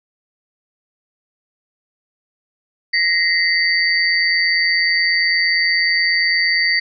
sine tone cluster, 1884 / 2053 / 4596 Hz, A#6 / C7 / D8, +18 / -33 / -38 cents, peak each -18 dBFS, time 2.93-6.8 s, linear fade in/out 10 ms, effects none

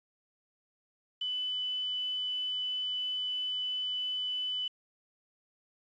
sine tone with quantisation, 2999 Hz, F#7, 23 cents sharp, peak -31 dBFS, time 1.21-4.68 s, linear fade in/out 5 ms, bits 9, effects resampled to 16000 Hz

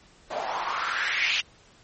white noise with band-pass filter sweep, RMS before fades -28 dBFS, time 0.3-1.41 s, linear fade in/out 10 ms, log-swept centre 600 to 2900 Hz, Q 4.1, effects pink hiss -56 dBFS RMS until 1.83 s + MP3 32 kbps

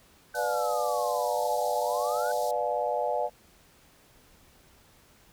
sine exponential two-way sweep, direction down then up, 1521 to 784 to 1521 Hz, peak -35 dBFS, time 0.34-2.32 s, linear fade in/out 5 ms, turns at 1.7 s
sine chord, B diminished seventh, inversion none, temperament just, 493.9 / 592.7 / 711.2 / 853.4 Hz, B4 / D5 / F5 / Ab5, 0 / +16 / +31 / +47 cents, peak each -32 / -30 / -31 / -32 dBFS, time 0.34-3.3 s, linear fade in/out 50 ms
pink band-pass noise, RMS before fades -44 dBFS, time 0.35-2.51 s, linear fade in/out 0 ms, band 3800 to 16000 Hz, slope 48 dB/octave
effects pink hiss -59 dBFS RMS until 5.32 s

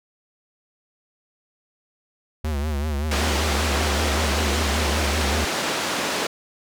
square tone with vibrato, 74 Hz, D2, 14 cents sharp, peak -23 dBFS, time 2.44-5.45 s, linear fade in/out 5 ms, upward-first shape triangle, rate 5.2 Hz, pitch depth 130 cents each way
pink band-pass noise, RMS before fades -25 dBFS, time 3.11-6.27 s, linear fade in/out 5 ms, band 280 to 6800 Hz, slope 12 dB/octave
effects none

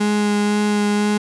35% pulse tone with vibrato, 207.7 Hz, G#3, in tune, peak -14 dBFS, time 0-1.18 s, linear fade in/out 10 ms, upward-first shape sine, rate 2 Hz, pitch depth 10 cents each way, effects resampled to 24000 Hz

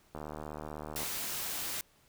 click train, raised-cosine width 1 ms, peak -27 dBFS, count 68, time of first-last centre 0.15-1.032 s, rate 76 Hz
white noise, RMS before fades -37 dBFS, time 0.96-1.81 s, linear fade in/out 0 ms
effects pink hiss -66 dBFS RMS until 2.08 s

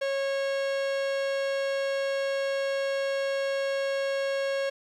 45% pulse tone, 548 Hz, C#5, 20 cents flat, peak -26 dBFS, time 0.01-4.7 s, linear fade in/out 10 ms, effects low-pass 5000 Hz 12 dB/octave + 10-bit

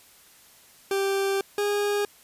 40% pulse tone pair in turn, 392 / 410.1 Hz, G4 / G#4, 0 / -22 cents, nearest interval minor second, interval 78 cents, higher second, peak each -22 / -22 dBFS, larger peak neither, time 0.91-1.41 / 1.58-2.05 s, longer first, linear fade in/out 2 ms, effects white hiss -54 dBFS RMS until 2.23 s + resampled to 32000 Hz

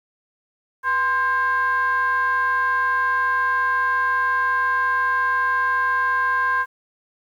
triangle ring-modulated tone, 277.2 Hz, C#4, in tune, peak -12 dBFS, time 0.83-6.66 s, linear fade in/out 50 ms, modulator 1320 Hz, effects tanh soft clip ceiling -8 dBFS + 9-bit

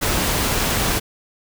pink noise, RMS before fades -20 dBFS, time 0.01-1 s, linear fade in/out 20 ms, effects none

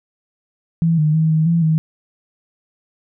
sine tone with pitch steps, 165.4 / 152.9 / 159.1 / 157.6 / 168 / 158.4 Hz, E3 / D#3 / D#3 / D#3 / E3 / D#3, +6 / -30 / +39 / +23 / +33 / +31 cents, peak -12 dBFS, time 0.82-1.78 s, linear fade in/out 0 ms, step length 160 ms, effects none

